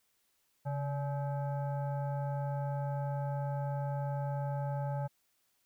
sine tone with frequency modulation, 138.59 Hz, C#3, in tune, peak -32 dBFS, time 0.65-5.08 s, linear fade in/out 20 ms, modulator 713 Hz, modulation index 0.74, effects white hiss -75 dBFS RMS until 5.65 s

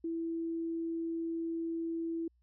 sine tone, 330.8 Hz, E4, 6 cents sharp, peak -33 dBFS, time 0.04-2.28 s, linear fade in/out 5 ms, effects added 60 Hz sine -67 dBFS peak until 2.42 s

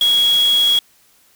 sine tone in noise, 3322 Hz, G#7, in tune, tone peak -11 dBFS, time 0.01-0.79 s, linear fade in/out 2 ms, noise white, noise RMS -28 dBFS, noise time 0.01-0.79 s, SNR +14 dB, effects white hiss -54 dBFS RMS until 1.35 s

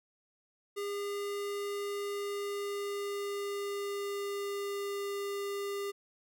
square tone with pitch glide, 405.3 to 401.3 Hz, G#4 to G4, -42 to +41 cents, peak -35 dBFS, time 0.76-5.92 s, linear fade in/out 20 ms, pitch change -17 cents, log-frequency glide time 2.09-5.14 s, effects none

